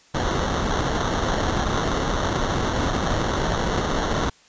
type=noise with sample-and-hold; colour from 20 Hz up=pink; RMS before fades=-23 dBFS; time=0.14-4.3 s; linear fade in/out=10 ms; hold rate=2450 Hz; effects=white hiss -54 dBFS RMS until 4.48 s + resampled to 16000 Hz